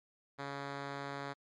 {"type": "tone", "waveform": "5% pulse", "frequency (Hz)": 140.2, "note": "C#3", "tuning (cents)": 20, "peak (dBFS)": -28, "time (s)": [0.38, 1.34], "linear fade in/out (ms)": 20, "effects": ["low-pass 4000 Hz 12 dB/octave", "MP3 96 kbps"]}